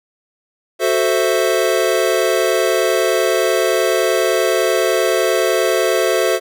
square chord, F# half-diminished seventh, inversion none, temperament equal, 370 / 440 / 523.3 / 659.3 Hz, F#4 / A4 / C5 / E5, 0 / 0 / 0 / 0 cents, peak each -20 dBFS, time 0.79-6.4 s, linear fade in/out 50 ms, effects none

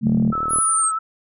sine chord, F# minor, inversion second, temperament equal, 138.59 / 185 / 220 Hz, C#3 / F#3 / A3, 0 / 0 / 0 cents, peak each -22 / -22 / -16 dBFS, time 0.01-0.34 s, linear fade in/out 50 ms
click train, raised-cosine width 2 ms, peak -18 dBFS, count 21, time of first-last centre 0.07-0.585 s, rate 38.8 Hz
sine tone with vibrato, 1306 Hz, E6, 17 cents flat, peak -20 dBFS, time 0.32-0.99 s, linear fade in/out 10 ms, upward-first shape sine, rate 11 Hz, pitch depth 23 cents each way
sine linear sweep, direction down, 10548 to 8100 Hz, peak -17 dBFS, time 0.49-0.92 s, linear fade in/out 50 ms
effects none

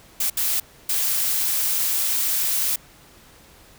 blue noise bursts at uneven times, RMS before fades -22 dBFS, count 3, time 0.2-0.3 / 0.37-0.6 / 0.89-2.76 s, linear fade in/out 5 ms, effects pink hiss -50 dBFS RMS until 3.78 s

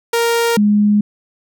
sawtooth / sine tone pair in turn, 466.2 / 207.7 Hz, A#4 / G#3, 0 / 0 cents, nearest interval octave + major second, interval 1400 cents, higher first, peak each -9 dBFS, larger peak neither, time 0.13-0.57 / 0.57-1.01 s, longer neither, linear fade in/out 5 ms, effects none

